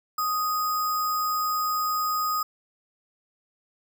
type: tone with sample-and-hold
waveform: sine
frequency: 1244.5 Hz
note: D#6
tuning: in tune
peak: -23 dBFS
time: 0.18-2.43 s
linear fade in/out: 5 ms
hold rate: 6300 Hz
effects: none